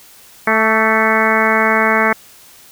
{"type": "harmonic tone with a mistuned harmonic", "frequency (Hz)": 220, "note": "A3", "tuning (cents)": 0, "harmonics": [1, 2, 3, 4, 5, 6, 7, 8, 9, 10], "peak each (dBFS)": [-20, -20, -20, -20, -20, -20, -20, -20, -20, -20], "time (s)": [0.47, 2.13], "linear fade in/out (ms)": 5, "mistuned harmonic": 5, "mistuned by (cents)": 28, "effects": ["white hiss -43 dBFS RMS until 2.71 s"]}